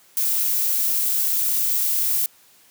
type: noise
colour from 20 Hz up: violet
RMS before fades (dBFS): -21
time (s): 0.17-2.26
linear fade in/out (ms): 2
effects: white hiss -54 dBFS RMS until 2.7 s + high-pass 100 Hz 12 dB/octave